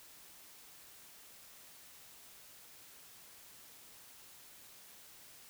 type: silence
effects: white hiss -57 dBFS RMS until 5.49 s